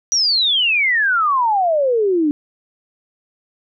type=exponential sweep; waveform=sine; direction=down; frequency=5910 to 285.5 Hz; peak=-13 dBFS; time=0.12-2.31 s; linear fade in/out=0 ms; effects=none